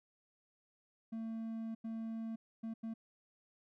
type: tone bursts at uneven times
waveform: triangle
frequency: 224.8 Hz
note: A3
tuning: 37 cents sharp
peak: -37 dBFS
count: 4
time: 1.12-1.75 / 1.84-2.36 / 2.63-2.74 / 2.83-2.94 s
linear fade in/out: 10 ms
effects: none